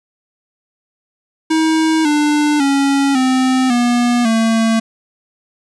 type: tone with pitch steps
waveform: square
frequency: 318.5 / 297.2 / 277.3 / 258.7 / 241.4 / 225.2 Hz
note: D#4 / D4 / C#4 / C4 / B3 / A3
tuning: +41 / +21 / +1 / -19 / -39 / +40 cents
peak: -12 dBFS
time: 1.5-4.8 s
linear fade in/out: 10 ms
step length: 550 ms
effects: resampled to 22050 Hz + 7-bit